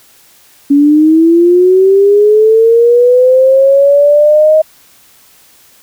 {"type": "linear sweep", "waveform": "sine", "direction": "up", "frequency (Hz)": [280, 630], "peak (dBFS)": -3, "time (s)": [0.7, 4.62], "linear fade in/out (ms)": 10, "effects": ["white hiss -44 dBFS RMS until 5.82 s"]}